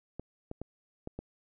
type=clicks; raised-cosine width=2 ms; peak=-25 dBFS; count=5; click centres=0.196 / 0.514 / 0.616 / 1.074 / 1.19 s; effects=none